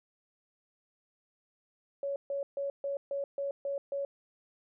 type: tone bursts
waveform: sine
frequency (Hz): 559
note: C#5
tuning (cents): +14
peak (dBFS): -31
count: 8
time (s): 2.03-4.05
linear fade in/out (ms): 2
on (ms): 130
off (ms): 140
effects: none